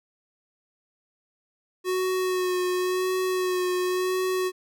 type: tone with vibrato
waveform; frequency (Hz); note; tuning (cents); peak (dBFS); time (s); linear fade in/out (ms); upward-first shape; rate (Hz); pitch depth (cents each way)
square; 367.4; F#4; -12; -24; 1.84-4.52; 50; sine; 0.93; 22
effects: none